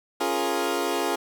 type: chord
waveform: 20% pulse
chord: Bb minor seventh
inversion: first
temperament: equal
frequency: 277.2 / 349.2 / 415.3 / 466.2 Hz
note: Db4 / F4 / Ab4 / Bb4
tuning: 0 / 0 / 0 / 0 cents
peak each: -26 / -23 / -24 / -26 dBFS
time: 0.2-1.16 s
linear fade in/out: 10 ms
effects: none

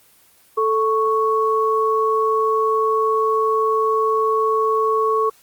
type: tone pair together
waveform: sine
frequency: 440 / 1108.7 Hz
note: A4 / C#6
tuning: 0 / 0 cents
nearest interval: octave + major third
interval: 1600 cents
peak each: -18 dBFS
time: 0.57-5.3 s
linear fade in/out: 10 ms
effects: white hiss -53 dBFS RMS until 5.42 s + Opus 24 kbps

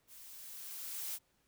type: noise with level ramp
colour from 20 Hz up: blue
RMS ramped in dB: -55 to -39 dBFS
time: 0.07-1.19 s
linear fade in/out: 50 ms
effects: pink hiss -75 dBFS RMS until 1.47 s

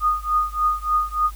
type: tone with tremolo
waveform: sine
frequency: 1232 Hz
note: D#6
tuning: 17 cents flat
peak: -14 dBFS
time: 0-1.31 s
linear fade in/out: 50 ms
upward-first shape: triangle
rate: 3.4 Hz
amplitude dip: 100%
effects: added 50 Hz sine -33 dBFS peak until 1.35 s + white hiss -48 dBFS RMS until 1.35 s

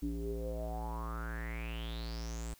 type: tone with low-pass filter sweep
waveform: square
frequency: 57 Hz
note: A#1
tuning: 38 cents flat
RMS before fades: -39 dBFS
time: 0.02-2.54 s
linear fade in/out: 5 ms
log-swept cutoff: 280 to 8300 Hz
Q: 8.7
effects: white hiss -63 dBFS RMS until 2.59 s

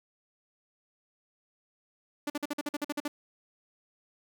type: tone bursts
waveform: sawtooth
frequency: 292.9 Hz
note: D4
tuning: 5 cents flat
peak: -26 dBFS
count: 11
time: 2.27-3.08 s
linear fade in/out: 5 ms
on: 30 ms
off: 48 ms
effects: none

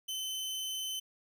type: tone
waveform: sawtooth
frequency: 3055 Hz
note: G7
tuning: 45 cents flat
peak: -32 dBFS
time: 0.08-1 s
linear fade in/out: 10 ms
effects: none

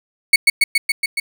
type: tone with echo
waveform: 35% pulse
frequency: 2217 Hz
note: C#7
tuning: in tune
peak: -4 dBFS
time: 0.33-0.36 s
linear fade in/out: 5 ms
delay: 140 ms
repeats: 6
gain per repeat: -2 dB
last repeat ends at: 1.2 s
effects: none

